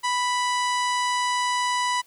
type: harmonic tone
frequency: 988 Hz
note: B5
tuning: in tune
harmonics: 1 / 2 / 3 / 4 / 5 / 6 / 7 / 8 / 9 / 10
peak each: -23 / -29 / -33 / -35 / -37 / -39 / -40 / -41 / -42 / -43 dBFS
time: 0.03-2.02 s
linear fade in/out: 20 ms
effects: white hiss -58 dBFS RMS until 2.06 s